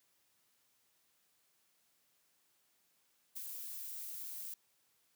violet noise with ADSR envelope, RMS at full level -41 dBFS, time 3.35-4.54 s, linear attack 23 ms, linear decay 4 ms, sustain -4 dB, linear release 3 ms, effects white hiss -75 dBFS RMS until 5.15 s + high-pass 80 Hz 12 dB/octave

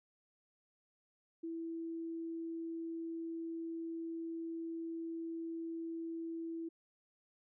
sine tone, 330 Hz, E4, 2 cents sharp, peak -39 dBFS, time 1.43-6.69 s, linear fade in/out 10 ms, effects none

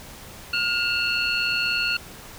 sine tone cluster, 1422 / 2679 / 2799 / 4338 Hz, F6 / E7 / F7 / C#8, +31 / +27 / +3 / -38 cents, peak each -26 / -25 / -27 / -27 dBFS, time 0.53-1.97 s, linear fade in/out 5 ms, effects tanh soft clip ceiling -13 dBFS + pink hiss -42 dBFS RMS until 2.38 s

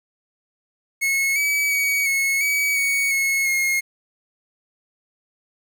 45% pulse tone with pitch steps, 2184 / 2284 / 2256 / 2187 / 2272 / 2233 / 2182 / 2150 Hz, C#7 / D7 / C#7 / C#7 / C#7 / C#7 / C#7 / C7, -26 / -49 / +30 / -24 / +42 / +12 / -28 / +47 cents, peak -18 dBFS, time 1.01-3.81 s, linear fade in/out 20 ms, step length 350 ms, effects 9-bit

